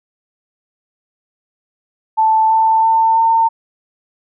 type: tone with pitch steps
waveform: sine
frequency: 880 / 888.7 / 897.5 / 906.3 Hz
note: A5 / A5 / A5 / A#5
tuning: 0 / +17 / +34 / -49 cents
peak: -9 dBFS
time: 2.17-3.49 s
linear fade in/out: 20 ms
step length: 330 ms
effects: none